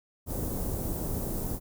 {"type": "band-stop noise", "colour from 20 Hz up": "pink", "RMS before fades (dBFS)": -32, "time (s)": [0.26, 1.6], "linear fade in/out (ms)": 50, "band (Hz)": [520, 13000], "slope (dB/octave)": 12, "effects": []}